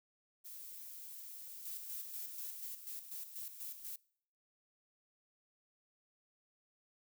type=noise; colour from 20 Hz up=violet; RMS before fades=-50 dBFS; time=0.44-2.67 s; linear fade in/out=20 ms
type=noise with tremolo; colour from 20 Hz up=violet; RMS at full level=-45 dBFS; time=1.65-3.96 s; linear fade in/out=5 ms; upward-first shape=square; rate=4.1 Hz; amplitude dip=60%
effects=noise-tail reverb RT60 0.6 s tail -24 dB re dry